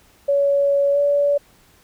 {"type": "tone with pitch glide", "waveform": "sine", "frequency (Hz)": [563, 573.2], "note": ["C#5", "D5"], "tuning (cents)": [27, -42], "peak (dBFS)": -14, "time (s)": [0.28, 1.38], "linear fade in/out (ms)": 10, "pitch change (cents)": 31, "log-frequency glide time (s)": [0.92, 0.98], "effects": ["pink hiss -54 dBFS RMS until 1.83 s"]}